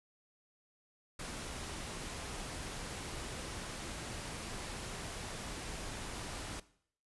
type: noise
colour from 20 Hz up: pink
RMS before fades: -43 dBFS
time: 1.19-6.6 s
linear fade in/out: 5 ms
effects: noise-tail reverb RT60 0.6 s tail -18 dB re dry + resampled to 24000 Hz